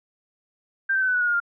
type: tone with pitch steps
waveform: sine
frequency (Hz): 1575 / 1548.8 / 1523.1 / 1497.8 / 1472.9 / 1448.5 / 1424.4 / 1400.7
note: G6 / G6 / F#6 / F#6 / F#6 / F#6 / F6 / F6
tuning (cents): +8 / -21 / +50 / +21 / -8 / -37 / +34 / +5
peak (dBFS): -19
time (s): 0.89-1.402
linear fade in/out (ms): 10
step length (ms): 64
effects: none